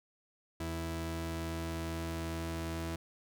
sawtooth tone pair together, 82.41 / 164.81 Hz, E2 / E3, 0 / 0 cents, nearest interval octave, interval 1200 cents, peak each -34 / -33 dBFS, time 0.6-2.96 s, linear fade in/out 5 ms, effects none

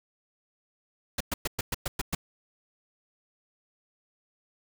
pink noise bursts, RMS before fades -29 dBFS, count 8, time 1.18-2.15 s, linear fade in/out 5 ms, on 25 ms, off 110 ms, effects none

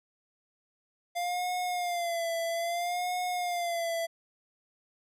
square tone with vibrato, 695 Hz, F5, 9 cents flat, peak -30 dBFS, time 1.15-4.07 s, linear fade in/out 20 ms, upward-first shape sine, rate 0.61 Hz, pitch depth 71 cents each way, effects resampled to 32000 Hz

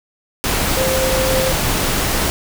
sine tone in noise, 523.3 Hz, C5, in tune, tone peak -17 dBFS, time 0.77-1.52 s, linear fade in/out 0 ms, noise pink, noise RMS -18 dBFS, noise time 0.44-2.3 s, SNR -2 dB, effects none

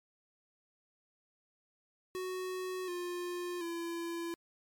square tone with pitch steps, 370 / 353.7 / 338.1 Hz, F#4 / F4 / E4, 0 / +22 / +44 cents, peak -37 dBFS, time 2.15-4.34 s, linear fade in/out 0 ms, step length 730 ms, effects MP3 96 kbps

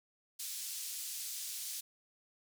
white band-pass noise, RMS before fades -42 dBFS, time 0.39-1.81 s, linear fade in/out 10 ms, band 4100 to 12000 Hz, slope 12 dB/octave, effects none

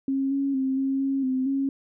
sine tone with pitch steps, 270.4 / 276.1 / 264.9 / 269.6 / 271.8 / 259.5 / 273 Hz, C#4 / C#4 / C4 / C#4 / C#4 / C4 / C#4, -43 / -7 / +22 / -48 / -34 / -14 / -26 cents, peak -22 dBFS, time 0.08-1.69 s, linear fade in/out 2 ms, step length 230 ms, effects none

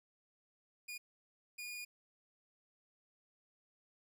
sawtooth tone bursts at uneven times, 2441 Hz, D#7, 34 cents flat, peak -40 dBFS, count 2, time 0.88-0.98 / 1.58-1.85 s, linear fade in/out 10 ms, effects none

